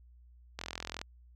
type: click train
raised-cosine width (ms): 0.2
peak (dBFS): -20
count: 19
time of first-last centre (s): 0.59-1.015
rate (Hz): 42.4
effects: added 60 Hz sine -55 dBFS peak until 1.35 s